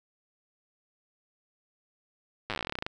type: slowing click train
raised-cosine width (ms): 0.3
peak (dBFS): -16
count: 19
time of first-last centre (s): 2.5-2.865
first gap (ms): 8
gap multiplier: 1.1
effects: none